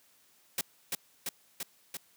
white noise with echo, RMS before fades -31 dBFS, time 0.58-0.61 s, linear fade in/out 2 ms, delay 340 ms, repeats 4, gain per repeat -2 dB, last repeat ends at 1.97 s, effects white hiss -65 dBFS RMS until 2.16 s + high-pass 100 Hz 12 dB/octave

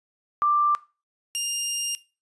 sine / 15% pulse tone pair in turn, 1181 / 2809 Hz, D6 / F7, +9 / +9 cents, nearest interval octave + minor third, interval 1500 cents, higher second, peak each -18 dBFS, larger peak neither, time 0.42-0.75 / 1.35-1.95 s, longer second, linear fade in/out 0 ms, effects noise-tail reverb RT60 0.3 s tail -18 dB re dry + resampled to 24000 Hz

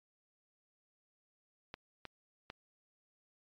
clicks, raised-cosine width 0.3 ms, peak -27 dBFS, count 3, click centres 1.741 / 2.053 / 2.501 s, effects MP3 48 kbps

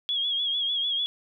sine tone with vibrato, 3322 Hz, G#7, in tune, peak -24 dBFS, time 0.09-1.06 s, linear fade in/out 0 ms, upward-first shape sine, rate 6.7 Hz, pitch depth 55 cents each way, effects none

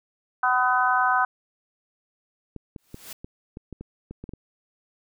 harmonic tone, 251.6 Hz, B3, 32 cents sharp, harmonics 3 / 4 / 5 / 6, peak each -24 / -24 / -24 / -24 dBFS, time 0.43-1.25 s, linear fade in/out 5 ms
clicks, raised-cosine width 3 ms, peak -24 dBFS, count 11, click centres 2.563 / 2.762 / 2.944 / 3.245 / 3.571 / 3.727 / 3.81 / 4.11 / 4.24 / 4.292 / 4.336 s
white noise with exponential growth, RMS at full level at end -36 dBFS, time 2.78-3.13 s, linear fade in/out 5 ms, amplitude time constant 76 ms
effects none

